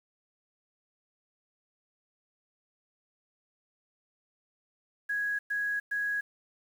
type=tone bursts; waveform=sine; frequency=1661.2 Hz; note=G#6; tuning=in tune; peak=-28 dBFS; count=3; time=5.09-6.21 s; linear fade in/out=10 ms; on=300 ms; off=110 ms; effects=9-bit